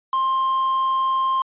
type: tone with quantisation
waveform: triangle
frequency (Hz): 1056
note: C6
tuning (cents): +16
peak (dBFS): -16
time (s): 0.13-1.42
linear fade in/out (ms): 2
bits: 6
effects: resampled to 8000 Hz